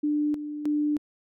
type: tone with tremolo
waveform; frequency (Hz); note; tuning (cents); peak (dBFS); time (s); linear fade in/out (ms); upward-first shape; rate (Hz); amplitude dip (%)
sine; 297.2; D4; +21; -22; 0.03-0.98; 10; square; 1.6; 65
effects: none